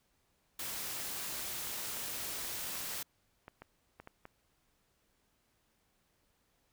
white noise, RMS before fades -40 dBFS, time 0.59-3.03 s, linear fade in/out 5 ms
clicks, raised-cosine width 0.5 ms, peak -33 dBFS, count 12, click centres 1.001 / 1.327 / 1.394 / 1.671 / 1.971 / 2.448 / 2.755 / 3.481 / 3.62 / 4 / 4.074 / 4.254 s
effects pink hiss -75 dBFS RMS until 6.72 s

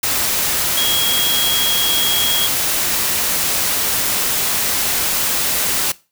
sine tone in noise, 3289 Hz, G#7, 18 cents flat, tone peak -17 dBFS, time 0.77-2.47 s, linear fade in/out 5 ms, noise white, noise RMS -18 dBFS, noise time 0.03-5.92 s, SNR -2 dB, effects noise-tail reverb RT60 0.3 s tail -20 dB re dry

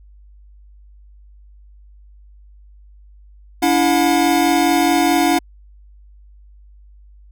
square tone cluster, 286.5 / 331.2 / 721 Hz, D4 / E4 / F#5, -43 / +8 / -45 cents, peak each -18 dBFS, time 3.62-5.39 s, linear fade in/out 10 ms, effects added 50 Hz sine -42 dBFS peak until 7.31 s

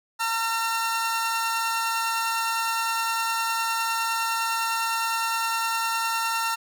sawtooth tone pair together, 911 / 1361.6 Hz, A#5 / F6, -40 / -44 cents, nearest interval perfect fifth, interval 696 cents, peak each -23 dBFS, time 0.19-6.56 s, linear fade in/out 20 ms, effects none

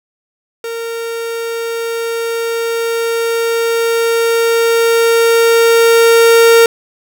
45% pulse tone with level ramp, 461 Hz, A#4, 19 cents flat, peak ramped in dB -20 to -4 dBFS, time 0.64-6.66 s, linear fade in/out 2 ms, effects none

